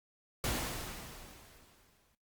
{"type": "noise with exponential decay", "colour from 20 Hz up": "pink", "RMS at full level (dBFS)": -33, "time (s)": [0.44, 2.15], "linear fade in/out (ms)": 1, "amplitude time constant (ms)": 370, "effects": ["noise-tail reverb RT60 0.2 s tail -20 dB re dry", "Opus 48 kbps"]}